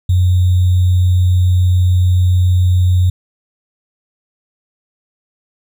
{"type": "tone with sample-and-hold", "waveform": "sine", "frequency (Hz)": 90.7, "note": "F#2", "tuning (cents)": -34, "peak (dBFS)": -8, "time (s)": [0.09, 3.1], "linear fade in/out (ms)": 5, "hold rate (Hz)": 3675, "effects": []}